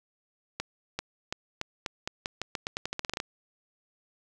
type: accelerating click train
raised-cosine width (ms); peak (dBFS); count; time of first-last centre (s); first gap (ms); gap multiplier
0.2; -14; 19; 0.6-3.201; 390; 0.86
effects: none